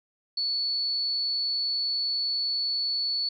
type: tone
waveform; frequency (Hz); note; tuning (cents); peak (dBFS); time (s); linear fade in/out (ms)
sine; 4435; C#8; 0; -25; 0.37-3.29; 5
effects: none